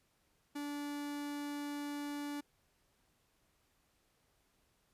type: tone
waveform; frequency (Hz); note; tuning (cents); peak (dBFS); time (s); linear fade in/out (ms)
45% pulse; 290; D4; -22; -39; 0.55-2.41; 10
effects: pink hiss -75 dBFS RMS until 4.93 s + resampled to 32000 Hz